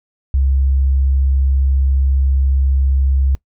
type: tone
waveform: sine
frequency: 67.3 Hz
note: C2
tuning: 49 cents sharp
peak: -11 dBFS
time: 0.34-3.35 s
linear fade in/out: 0 ms
effects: noise-tail reverb RT60 0.1 s tail -22 dB re dry